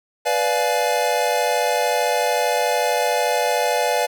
square chord, B diminished seventh, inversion none, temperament equal with one note detuned, 493.9 / 587.3 / 698.5 / 849 Hz, B4 / D5 / F5 / Ab5, 0 / 0 / 0 / +38 cents, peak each -24 dBFS, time 0.25-4.07 s, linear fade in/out 20 ms, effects none

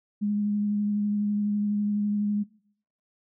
sine tone with vibrato, 206.8 Hz, G#3, 7 cents flat, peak -23 dBFS, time 0.21-2.44 s, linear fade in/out 20 ms, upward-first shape sine, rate 12 Hz, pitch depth 13 cents each way, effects noise-tail reverb RT60 0.7 s tail -23 dB re dry

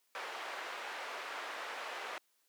white band-pass noise, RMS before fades -43 dBFS, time 0.15-2.18 s, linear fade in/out 0 ms, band 530 to 1800 Hz, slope 12 dB/octave, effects white hiss -75 dBFS RMS until 2.48 s + high-pass 300 Hz 12 dB/octave

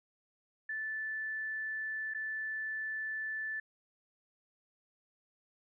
sine tone with dropouts, 1753 Hz, A6, 7 cents flat, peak -35 dBFS, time 0.69-3.6 s, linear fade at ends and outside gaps 5 ms, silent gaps 2.138-2.146 s, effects none

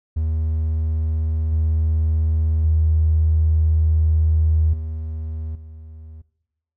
triangle tone with level steps, 79 Hz, D#2, 27 cents sharp, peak -16 / -13 / -10 / -23 / -34 dBFS, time 0.16-6.22 s, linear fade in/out 10 ms, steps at 1.52 / 2.64 / 4.73 / 5.55 s, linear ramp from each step 5 ms, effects noise-tail reverb RT60 0.9 s tail -20 dB re dry + tanh soft clip ceiling -11 dBFS

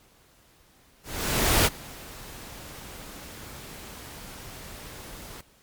pink noise with ADSR envelope, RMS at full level -19 dBFS, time 1.03-5.41 s, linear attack 630 ms, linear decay 31 ms, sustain -23 dB, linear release 4 ms, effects pink hiss -59 dBFS RMS until 5.62 s + MP3 96 kbps

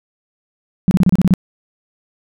sine tone bursts, 183.2 Hz, F#3, 17 cents flat, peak -7 dBFS, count 8, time 0.88-1.338 s, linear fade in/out 0 ms, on 31 ms, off 30 ms, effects none

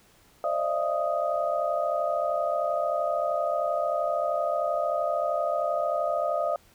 sine tone cluster, 535 / 598 / 631 / 681 / 1247 Hz, C5 / D5 / D#5 / F5 / D#6, +38 / +31 / +24 / -44 / +3 cents, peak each -34 / -28 / -37 / -28 / -32 dBFS, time 0.44-6.56 s, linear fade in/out 2 ms, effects pink hiss -59 dBFS RMS until 6.74 s

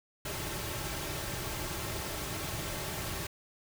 pink noise with comb filter, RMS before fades -37 dBFS, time 0.25-3.27 s, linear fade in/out 5 ms, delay 4.1 ms, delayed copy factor -0.5, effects none

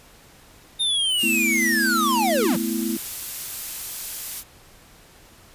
square linear sweep, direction down, 3683 to 147.5 Hz, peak -20 dBFS, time 0.79-2.57 s, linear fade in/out 20 ms
blue noise, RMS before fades -30 dBFS, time 1.17-4.44 s, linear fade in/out 50 ms
sine chord, A suspended second, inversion none, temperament just, 220 / 247.5 / 330 Hz, A3 / B3 / E4, 0 / +4 / +2 cents, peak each -26 / -28 / -27 dBFS, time 1.23-2.97 s, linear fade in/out 5 ms
effects pink hiss -50 dBFS RMS until 5.54 s + resampled to 32000 Hz

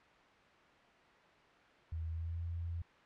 sine tone with pitch glide, 81.2 to 84.75 Hz, E2 to E2, -26 to +49 cents, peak -37 dBFS, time 1.92-2.82 s, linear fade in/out 5 ms, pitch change +75 cents, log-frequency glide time 2.09-2.42 s, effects white hiss -62 dBFS RMS until 3.05 s + low-pass 2000 Hz 12 dB/octave

